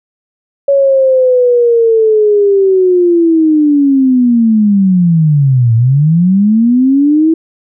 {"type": "linear two-way sweep", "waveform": "sine", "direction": "down then up", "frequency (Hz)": [561, 111.6, 327.6], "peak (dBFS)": -5, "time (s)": [0.68, 7.34], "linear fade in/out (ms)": 5, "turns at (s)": 5.75, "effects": []}